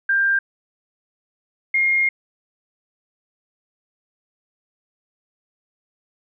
sine tone pair in turn, 1590 / 2133 Hz, G6 / C7, +24 / +33 cents, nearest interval perfect fourth, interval 509 cents, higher second, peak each -15 dBFS, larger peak neither, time 0.09-0.39 / 1.74-2.09 s, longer second, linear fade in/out 5 ms, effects none

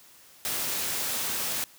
white noise, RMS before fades -30 dBFS, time 0.45-1.64 s, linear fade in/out 0 ms, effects white hiss -54 dBFS RMS until 1.78 s + high-pass 80 Hz 12 dB/octave

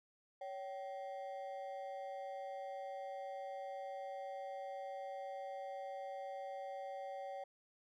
triangle ring-modulated tone, 665 Hz, E5, 15 cents sharp, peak -38 dBFS, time 0.41-7.44 s, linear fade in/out 5 ms, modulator 106 Hz, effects none

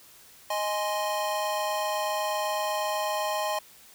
square chord, Ab major, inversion second, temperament equal, 622.3 / 830.6 / 1046.5 Hz, Eb5 / Ab5 / C6, 0 / 0 / 0 cents, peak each -31 / -32 / -33 dBFS, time 0.5-3.59 s, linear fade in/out 5 ms, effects white hiss -53 dBFS RMS until 3.94 s

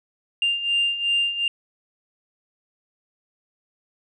sine beating tone pair, 2794 / 2796.7 Hz, F7 / F7, 0 / +2 cents, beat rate 2.7 Hz, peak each -25 / -20 dBFS, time 0.42-1.48 s, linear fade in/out 2 ms, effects tanh soft clip ceiling -14 dBFS

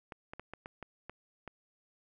clicks, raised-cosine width 0.5 ms, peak -28 dBFS, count 8, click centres 0.122 / 0.335 / 0.396 / 0.536 / 0.659 / 0.827 / 1.096 / 1.477 s, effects none

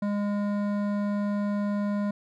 sine tone with hard clipping, 204.6 Hz, G#3, 26 cents flat, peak -27 dBFS, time 0.02-2.11 s, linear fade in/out 5 ms, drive 13 dB, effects none

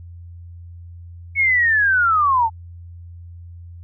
sine linear sweep, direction down, 2223 to 862 Hz, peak -13 dBFS, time 1.35-2.5 s, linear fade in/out 50 ms, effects added 86 Hz sine -35 dBFS peak until 3.83 s

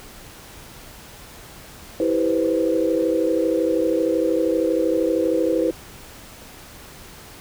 sine chord, C major seventh, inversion first, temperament just, 327 / 392.4 / 490.5 / 523.3 Hz, E4 / G4 / B4 / C5, -14 / +2 / -12 / 0 cents, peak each -21 / -26 / -22 / -24 dBFS, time 2-5.71 s, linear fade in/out 2 ms, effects pink hiss -42 dBFS RMS until 7.4 s

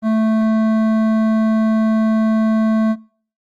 sine tone with hard clipping, 220 Hz, A3, in tune, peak -15 dBFS, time 0.02-2.96 s, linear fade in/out 50 ms, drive 12 dB, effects noise-tail reverb RT60 0.5 s tail -25 dB re dry + Opus 24 kbps

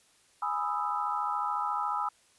sine chord, E major seventh, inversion first, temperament equal, 830.6 / 987.8 / 1244.5 / 1318.5 Hz, G#5 / B5 / D#6 / E6, 0 / 0 / 0 / 0 cents, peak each -34 dBFS, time 0.42-2.09 s, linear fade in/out 5 ms, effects white hiss -64 dBFS RMS until 2.38 s + resampled to 24000 Hz

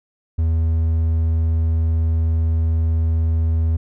triangle tone, 81.1 Hz, E2, 28 cents flat, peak -13 dBFS, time 0.38-3.77 s, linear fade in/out 10 ms, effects none

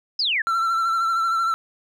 sine exponential sweep, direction down, 5274 to 1649 Hz, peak -19 dBFS, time 0.19-0.42 s, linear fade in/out 5 ms
triangle tone with vibrato, 1346 Hz, E6, 36 cents sharp, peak -17 dBFS, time 0.47-1.54 s, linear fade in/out 0 ms, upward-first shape sine, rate 13 Hz, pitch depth 34 cents each way
effects none

